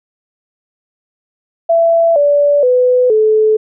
sine tone with pitch steps, 668 / 578.2 / 500.4 / 433.1 Hz, E5 / D5 / B4 / A4, +23 / -27 / +23 / -27 cents, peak -7 dBFS, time 1.69-3.57 s, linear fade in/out 10 ms, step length 470 ms, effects none

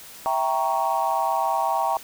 sine chord, E diminished seventh, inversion none, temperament equal, 659.3 / 784 / 932.3 / 1108.7 Hz, E5 / G5 / Bb5 / Db6, 0 / 0 / 0 / 0 cents, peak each -27 / -24 / -24 / -28 dBFS, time 0.26-1.97 s, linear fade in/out 0 ms, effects tanh soft clip ceiling -11 dBFS + white hiss -43 dBFS RMS until 2.03 s

